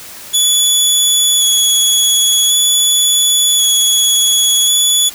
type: tone with vibrato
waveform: 20% pulse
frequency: 3398 Hz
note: G#7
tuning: 39 cents sharp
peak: -3 dBFS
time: 0.33-5.1 s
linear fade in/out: 20 ms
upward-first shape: square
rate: 0.46 Hz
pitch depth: 14 cents each way
effects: white hiss -32 dBFS RMS until 5.14 s